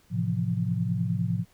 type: chord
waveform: sine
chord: F major seventh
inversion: first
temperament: equal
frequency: 110 / 130.81 / 164.81 / 174.61 Hz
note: A2 / C3 / E3 / F3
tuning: 0 / 0 / 0 / 0 cents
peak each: -29 / -31 / -33 / -28 dBFS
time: 0.1-1.45 s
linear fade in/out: 50 ms
effects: pink hiss -62 dBFS RMS until 1.53 s